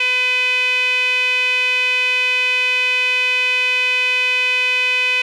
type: tone with band-pass filter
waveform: sawtooth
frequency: 503 Hz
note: B4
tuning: 32 cents sharp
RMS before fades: -17 dBFS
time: 0-5.22 s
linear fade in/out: 5 ms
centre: 2600 Hz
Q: 8.3
effects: none